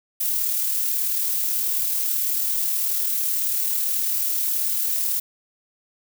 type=noise with amplitude modulation; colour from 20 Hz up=violet; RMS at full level=-22 dBFS; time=0.2-5.2 s; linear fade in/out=10 ms; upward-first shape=sine; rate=38.3 Hz; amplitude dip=25%; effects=none